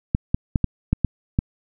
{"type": "clicks", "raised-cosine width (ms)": 5, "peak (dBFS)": -5, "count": 7, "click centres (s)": [0.149, 0.345, 0.558, 0.643, 0.93, 1.047, 1.389], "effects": []}